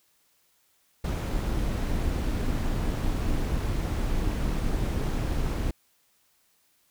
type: noise with amplitude modulation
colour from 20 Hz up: brown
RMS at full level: -25 dBFS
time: 1.04-5.71 s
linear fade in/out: 5 ms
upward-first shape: sine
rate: 274 Hz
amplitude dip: 45%
effects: white hiss -67 dBFS RMS until 6.9 s